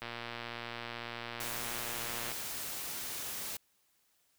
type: click train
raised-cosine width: 0.3 ms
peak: -24 dBFS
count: 272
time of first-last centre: 0.02-2.317 s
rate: 118 Hz
type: noise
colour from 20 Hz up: white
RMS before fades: -40 dBFS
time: 1.4-3.57 s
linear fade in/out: 5 ms
effects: white hiss -73 dBFS RMS until 4.38 s